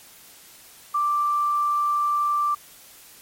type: tone with quantisation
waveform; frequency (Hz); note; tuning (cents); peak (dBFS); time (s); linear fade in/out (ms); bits
sine; 1176; D6; +2; -19; 0.94-2.55; 10; 8
effects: white hiss -48 dBFS RMS until 3.21 s + MP3 64 kbps